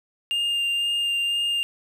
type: tone with vibrato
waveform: triangle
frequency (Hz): 2807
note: F7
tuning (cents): +8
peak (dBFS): -20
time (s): 0.31-1.63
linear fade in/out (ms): 0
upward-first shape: sine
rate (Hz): 2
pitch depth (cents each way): 10
effects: none